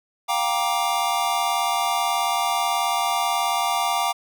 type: chord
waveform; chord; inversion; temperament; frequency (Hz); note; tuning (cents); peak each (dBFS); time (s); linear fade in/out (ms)
square; G minor seventh; third; just; 705.6 / 784 / 940.8 / 1176; F5 / G5 / Bb5 / D6; +18 / 0 / +16 / +2; -27; 0.28-4.13; 20
effects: none